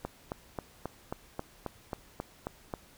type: click train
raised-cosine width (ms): 1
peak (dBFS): -20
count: 11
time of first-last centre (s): 0.05-2.738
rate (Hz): 3.72
effects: pink hiss -58 dBFS RMS until 2.97 s